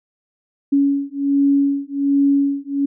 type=beating tone pair; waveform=sine; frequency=279.3 / 280.6 Hz; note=C#4 / C#4; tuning=+13 / +21 cents; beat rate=1.3 Hz; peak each=-17 dBFS; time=0.72-2.86 s; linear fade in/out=10 ms; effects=none